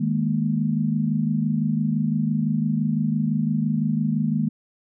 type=chord; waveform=sine; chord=D# suspended fourth; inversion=none; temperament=just; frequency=155.56 / 207.4 / 233.3 Hz; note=D#3 / G#3 / A#3; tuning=0 / -2 / +2 cents; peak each=-24 dBFS; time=0-4.49 s; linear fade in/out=10 ms; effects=none